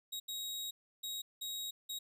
sawtooth tone bursts at uneven times, 3798 Hz, A#7, 32 cents sharp, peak -36 dBFS, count 5, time 0.12-0.2 / 0.28-0.71 / 1.03-1.22 / 1.41-1.71 / 1.89-1.99 s, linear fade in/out 10 ms, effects none

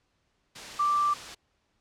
sine tone in noise, 1174.7 Hz, D6, in tune, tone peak -22 dBFS, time 0.79-1.14 s, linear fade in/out 10 ms, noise white, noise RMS -40 dBFS, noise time 0.55-1.35 s, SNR +15 dB, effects pink hiss -73 dBFS RMS until 1.8 s + low-pass 6000 Hz 12 dB/octave

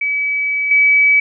sine tone with level steps, 2286 Hz, D7, 47 cents flat, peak -15 / -8 dBFS, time 0.01-1.2 s, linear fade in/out 5 ms, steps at 0.71 s, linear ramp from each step 2 ms, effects none

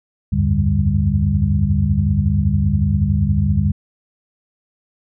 sine tone cluster, 74.7 / 89.1 / 99.8 / 146.2 / 198.7 Hz, D2 / F2 / G2 / D3 / G3, +30 / +35 / +32 / -7 / +24 cents, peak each -20 dBFS, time 0.32-3.72 s, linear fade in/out 10 ms, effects none

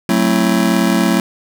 square chord, F# half-diminished seventh, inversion none, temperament just, 185 / 222 / 266.4 / 333 Hz, F#3 / A3 / C4 / E4, 0 / +16 / +31 / +18 cents, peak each -17 / -17 / -20 / -19 dBFS, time 0.09-1.2 s, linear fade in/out 2 ms, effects none

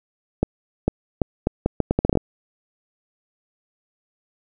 accelerating click train, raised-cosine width 2 ms, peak -4 dBFS, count 13, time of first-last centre 0.43-2.173 s, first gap 450 ms, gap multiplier 0.75, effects none

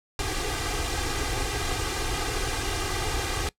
pink noise with comb filter, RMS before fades -28 dBFS, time 0.19-3.49 s, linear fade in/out 2 ms, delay 2.5 ms, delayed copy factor +0.9, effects noise-tail reverb RT60 0.1 s tail -21 dB re dry + low-pass 9000 Hz 12 dB/octave

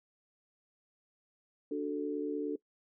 sine chord, D major, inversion none, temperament equal, 293.7 / 370 / 440 Hz, D4 / F#4 / A4, 0 / 0 / 0 cents, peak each -35 / -40 / -36 dBFS, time 1.71-2.56 s, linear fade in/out 5 ms, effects noise-tail reverb RT60 0.1 s tail -21 dB re dry

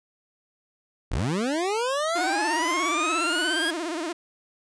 25% pulse linear sweep, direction up, 32.7 to 1661.2 Hz, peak -20 dBFS, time 1.11-3.71 s, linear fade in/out 10 ms
sawtooth tone with vibrato, 329.6 Hz, E4, in tune, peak -24 dBFS, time 2.15-4.13 s, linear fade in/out 10 ms, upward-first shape sine, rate 17 Hz, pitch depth 140 cents each way
effects resampled to 22050 Hz

